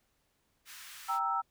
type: high-pass noise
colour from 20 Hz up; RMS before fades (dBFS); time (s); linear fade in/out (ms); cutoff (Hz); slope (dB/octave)
pink; -49; 0.65-1.2; 50; 1300; 24
type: chord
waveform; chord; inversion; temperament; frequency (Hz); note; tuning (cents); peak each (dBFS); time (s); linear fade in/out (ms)
sine; E diminished; first; equal; 784 / 932.3 / 1318.5; G5 / Bb5 / E6; 0 / 0 / 0; -35 / -35 / -31; 1.08-1.42; 20
effects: pink hiss -75 dBFS RMS until 1.5 s